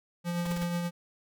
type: tone with tremolo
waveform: square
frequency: 173.4 Hz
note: F3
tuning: 12 cents flat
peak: -28 dBFS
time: 0.24-0.91 s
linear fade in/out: 50 ms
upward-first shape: triangle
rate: 8.2 Hz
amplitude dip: 40%
type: noise bursts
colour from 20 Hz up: pink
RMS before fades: -40 dBFS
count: 4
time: 0.45-0.635 s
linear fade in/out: 5 ms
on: 23 ms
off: 31 ms
effects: none